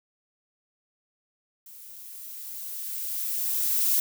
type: noise with level ramp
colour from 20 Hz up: violet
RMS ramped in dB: -47 to -22 dBFS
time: 1.66-4 s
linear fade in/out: 2 ms
effects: none